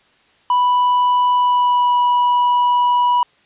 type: tone with pitch glide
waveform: triangle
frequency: 987.8 to 977.6 Hz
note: B5 to B5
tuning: 0 to -18 cents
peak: -10 dBFS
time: 0.5-3.23 s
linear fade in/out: 2 ms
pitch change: -18 cents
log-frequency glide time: 1.35-1.96 s
effects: white hiss -55 dBFS RMS until 3.45 s + resampled to 8000 Hz